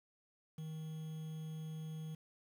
triangle tone with quantisation, 157.6 Hz, D#3, 23 cents sharp, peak -40 dBFS, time 0.58-2.15 s, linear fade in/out 5 ms, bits 10, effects none

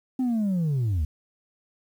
sine linear sweep, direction down, 262.9 to 69.6 Hz, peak -19 dBFS, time 0.19-1.05 s, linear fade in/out 5 ms, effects tanh soft clip ceiling -21 dBFS + 9-bit

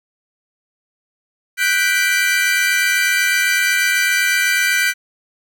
40% pulse chord, G major seventh, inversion third, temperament equal, 1480 / 1568 / 1975.5 / 2349 Hz, F#6 / G6 / B6 / D7, 0 / 0 / 0 / 0 cents, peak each -19 dBFS, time 1.57-4.94 s, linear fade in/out 50 ms, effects none

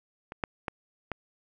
clicks, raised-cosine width 0.5 ms, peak -24 / -13 / -16 / -17 dBFS, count 4, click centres 0.321 / 0.438 / 0.682 / 1.117 s, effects none

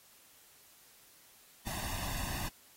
pink noise with comb filter, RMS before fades -38 dBFS, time 1.66-2.49 s, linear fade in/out 10 ms, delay 1.1 ms, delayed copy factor +0.75, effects white hiss -61 dBFS RMS until 2.76 s + AAC 48 kbps

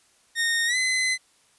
sawtooth tone with pitch glide, 1846 to 2036 Hz, A#6 to C7, -17 to -48 cents, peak -18 dBFS, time 0.35-1.18 s, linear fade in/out 50 ms, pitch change +169 cents, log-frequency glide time 0.66-0.77 s, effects white hiss -61 dBFS RMS until 1.58 s + resampled to 24000 Hz

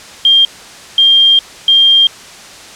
sine tone bursts at uneven times, 3198 Hz, G7, 34 cents sharp, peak -4 dBFS, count 3, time 0.25-0.45 / 0.98-1.39 / 1.68-2.07 s, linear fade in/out 2 ms, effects white hiss -33 dBFS RMS until 2.75 s + low-pass 7000 Hz 12 dB/octave

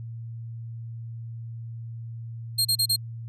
sawtooth tone bursts, 4217 Hz, C8, 13 cents sharp, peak -17 dBFS, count 4, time 2.58-2.963 s, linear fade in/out 10 ms, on 71 ms, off 33 ms, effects added 115 Hz sine -34 dBFS peak until 3.28 s + resampled to 32000 Hz

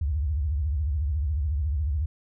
sine tone with vibrato, 73.42 Hz, D2, in tune, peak -23 dBFS, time 0.01-2.06 s, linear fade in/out 5 ms, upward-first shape triangle, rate 14 Hz, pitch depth 280 cents each way, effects none

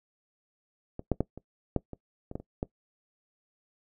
clicks, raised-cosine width 2 ms, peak -23 / -11 / -12 / -28 / -12 / -26 / -26 / -20 / -30 / -16 dBFS, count 10, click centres 0.994 / 1.117 / 1.206 / 1.376 / 1.763 / 1.933 / 2.314 / 2.355 / 2.4 / 2.629 s, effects noise-tail reverb RT60 0.1 s tail -20 dB re dry

